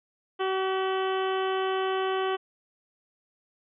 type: harmonic tone with a mistuned harmonic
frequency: 379.7 Hz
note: F#4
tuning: 45 cents sharp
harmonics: 1 / 2 / 3 / 4 / 5 / 6 / 7 / 8 / 9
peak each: -27 / -32 / -33 / -38 / -41 / -48 / -44 / -39 / -48 dBFS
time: 0.39-2.37 s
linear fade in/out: 20 ms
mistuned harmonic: 5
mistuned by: +26 cents
effects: none